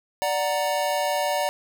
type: chord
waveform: square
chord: D augmented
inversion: none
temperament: equal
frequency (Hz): 587.3 / 740 / 932.3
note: D5 / F#5 / A#5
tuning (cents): 0 / 0 / 0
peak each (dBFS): -26 / -28 / -29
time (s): 0.22-1.49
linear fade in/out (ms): 0
effects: none